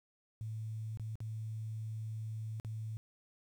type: tone with dropouts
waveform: sine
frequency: 110 Hz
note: A2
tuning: in tune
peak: -38 dBFS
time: 0.41-2.97 s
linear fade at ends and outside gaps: 0 ms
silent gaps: 0.973-0.997 / 1.155-1.204 / 2.599-2.648 s
effects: 11-bit